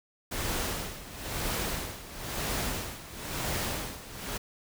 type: noise with tremolo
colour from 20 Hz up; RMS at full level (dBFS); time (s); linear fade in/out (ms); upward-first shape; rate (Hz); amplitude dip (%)
pink; -31; 0.31-4.38; 10; sine; 1; 80
effects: none